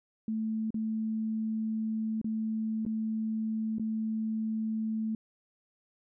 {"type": "tone with dropouts", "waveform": "sine", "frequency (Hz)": 220, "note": "A3", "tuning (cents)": 0, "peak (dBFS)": -29, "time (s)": [0.28, 5.15], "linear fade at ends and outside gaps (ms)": 2, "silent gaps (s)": [[0.705, 0.743], [2.215, 2.244], [2.852, 2.863], [3.784, 3.796]], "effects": []}